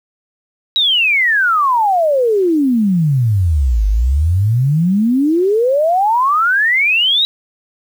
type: exponential two-way sweep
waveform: sine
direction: down then up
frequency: 3900 to 49 to 3900 Hz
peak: -10 dBFS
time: 0.76-7.25 s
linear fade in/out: 0 ms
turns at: 3.87 s
effects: 7-bit

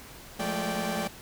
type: tone cluster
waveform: sawtooth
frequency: 174.3 / 211.5 / 221.5 / 583 / 782 Hz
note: F3 / G#3 / A3 / D5 / G5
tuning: -3 / +32 / +12 / -13 / -4 cents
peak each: -32 / -31 / -32 / -31 / -31 dBFS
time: 0.39-1.08 s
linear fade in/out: 10 ms
effects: pink hiss -47 dBFS RMS until 1.21 s

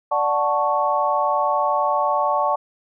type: chord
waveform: sine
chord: D major seventh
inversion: none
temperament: equal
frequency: 587.3 / 740 / 880 / 1108.7 Hz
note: D5 / F#5 / A5 / C#6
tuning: 0 / 0 / 0 / 0 cents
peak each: -23 / -24 / -22 / -22 dBFS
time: 0.11-2.56 s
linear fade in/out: 10 ms
effects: none

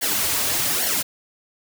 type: noise with flanger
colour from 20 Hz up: white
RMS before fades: -22 dBFS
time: 0.01-1.03 s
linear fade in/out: 20 ms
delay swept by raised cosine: 0.79 to 5.99 ms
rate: 1.2 Hz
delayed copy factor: -0.85
effects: none

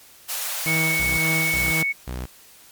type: high-pass noise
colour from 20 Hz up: white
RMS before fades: -28 dBFS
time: 0.28-1.83 s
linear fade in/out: 20 ms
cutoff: 500 Hz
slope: 96 dB/octave
type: tone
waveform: sine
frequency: 2217 Hz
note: C#7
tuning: in tune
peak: -20 dBFS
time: 0.66-1.93 s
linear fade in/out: 20 ms
type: tone with tremolo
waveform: sawtooth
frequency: 160 Hz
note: D#3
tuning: 49 cents sharp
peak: -19 dBFS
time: 0.66-1.83 s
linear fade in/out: 0 ms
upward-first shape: sine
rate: 1.9 Hz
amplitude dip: 70%
type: tone bursts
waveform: sawtooth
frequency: 62.6 Hz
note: B1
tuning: 24 cents sharp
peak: -24 dBFS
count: 3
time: 0.99-2.26 s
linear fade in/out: 10 ms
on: 190 ms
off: 350 ms
effects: white hiss -49 dBFS RMS until 2.71 s + MP3 96 kbps

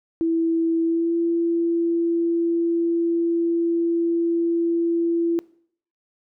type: tone with pitch glide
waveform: sine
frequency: 329.6 to 337.1 Hz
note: E4 to E4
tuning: 0 to +39 cents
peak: -18 dBFS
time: 0.21-5.39 s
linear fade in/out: 0 ms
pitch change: +39 cents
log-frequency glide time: 0.83-1.16 s
effects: noise-tail reverb RT60 0.6 s tail -22 dB re dry

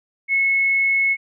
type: tone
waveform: sine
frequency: 2189 Hz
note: C#7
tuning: 22 cents flat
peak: -15 dBFS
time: 0.28-1.17 s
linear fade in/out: 50 ms
effects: none

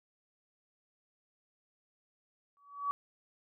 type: tone with exponential growth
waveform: sine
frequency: 1138 Hz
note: C#6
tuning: 45 cents sharp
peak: -27 dBFS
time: 2.57-2.91 s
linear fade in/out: 0 ms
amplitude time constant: 72 ms
effects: none

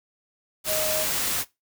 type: tone in noise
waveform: sine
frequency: 622.3 Hz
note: D#5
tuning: in tune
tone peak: -27 dBFS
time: 0.66-1.07 s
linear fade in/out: 50 ms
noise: white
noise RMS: -26 dBFS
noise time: 0.64-1.45 s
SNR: -4 dB
effects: noise-tail reverb RT60 0.2 s tail -19 dB re dry

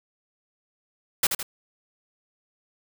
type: noise with echo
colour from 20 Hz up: white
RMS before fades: -20 dBFS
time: 1.23-1.27 s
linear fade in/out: 5 ms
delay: 80 ms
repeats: 2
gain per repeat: -6 dB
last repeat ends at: 1.43 s
effects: none

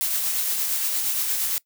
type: noise with tremolo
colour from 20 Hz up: blue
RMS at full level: -23 dBFS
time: 0.01-1.58 s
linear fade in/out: 0 ms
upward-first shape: triangle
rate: 8.6 Hz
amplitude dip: 35%
effects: noise-tail reverb RT60 0.1 s tail -21 dB re dry

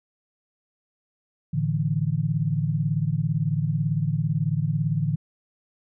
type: chord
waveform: sine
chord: A suspended fourth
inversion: none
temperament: equal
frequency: 110 / 146.83 / 164.81 Hz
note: A2 / D3 / E3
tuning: 0 / 0 / 0 cents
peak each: -28 / -24 / -26 dBFS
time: 1.53-5.16 s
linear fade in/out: 10 ms
effects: none

